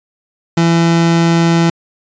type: tone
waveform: 30% pulse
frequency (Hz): 167.5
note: E3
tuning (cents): +28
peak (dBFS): -6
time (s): 0.57-1.7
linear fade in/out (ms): 5
effects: resampled to 16000 Hz